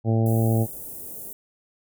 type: harmonic tone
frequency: 112.7 Hz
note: A2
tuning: 42 cents sharp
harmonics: 1 / 2 / 3 / 4 / 5 / 6 / 7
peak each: -19 / -25 / -29 / -31 / -33 / -35 / -36 dBFS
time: 0.04-0.67 s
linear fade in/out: 50 ms
type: band-stop noise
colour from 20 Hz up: white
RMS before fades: -37 dBFS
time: 0.26-1.33 s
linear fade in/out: 2 ms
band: 600 to 9600 Hz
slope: 24 dB/octave
effects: none